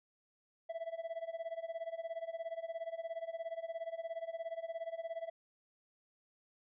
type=tone with tremolo; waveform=triangle; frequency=662 Hz; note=E5; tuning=7 cents sharp; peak=-34 dBFS; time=0.69-5.3 s; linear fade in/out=10 ms; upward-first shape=sine; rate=17 Hz; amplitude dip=90%; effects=resampled to 8000 Hz